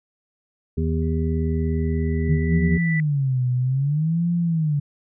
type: harmonic tone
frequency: 80.3 Hz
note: E2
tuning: 45 cents flat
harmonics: 1 / 2 / 3 / 5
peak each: -22 / -25 / -27 / -29 dBFS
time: 0.77-2.78 s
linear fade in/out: 10 ms
type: tone with exponential growth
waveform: sine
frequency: 1975.5 Hz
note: B6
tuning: in tune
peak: -23 dBFS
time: 1.02-3 s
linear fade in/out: 1 ms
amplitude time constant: 430 ms
type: tone with vibrato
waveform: sine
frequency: 146.83 Hz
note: D3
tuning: in tune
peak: -18 dBFS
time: 2.28-4.8 s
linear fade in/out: 10 ms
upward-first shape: sine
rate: 0.61 Hz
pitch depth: 280 cents each way
effects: none